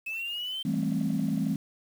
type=linear sweep; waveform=sine; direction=up; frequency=2586 to 3136 Hz; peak=-31 dBFS; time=0.06-0.63 s; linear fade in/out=10 ms
type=chord; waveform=sine; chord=A minor seventh; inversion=second; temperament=just; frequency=165 / 198 / 220 / 264 Hz; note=E3 / G3 / A3 / C4; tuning=+2 / +18 / 0 / +16 cents; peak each=-30 dBFS; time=0.65-1.56 s; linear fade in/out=5 ms
effects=tanh soft clip ceiling -19 dBFS + 8-bit